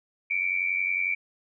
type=tone pair together; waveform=sine; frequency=2258 / 2349 Hz; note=C#7 / D7; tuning=+31 / 0 cents; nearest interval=minor second; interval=69 cents; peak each=-28 / -26 dBFS; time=0.3-1.15 s; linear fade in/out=10 ms; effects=none